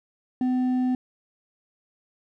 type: tone with hard clipping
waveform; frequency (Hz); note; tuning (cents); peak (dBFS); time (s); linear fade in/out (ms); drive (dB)
sine; 253.3; B3; +44; -22; 0.41-0.95; 2; 4
effects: none